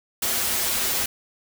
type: noise with comb filter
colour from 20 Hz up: white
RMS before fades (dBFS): -24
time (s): 0.22-1.06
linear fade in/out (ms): 5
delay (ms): 6.7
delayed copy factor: -0.75
effects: none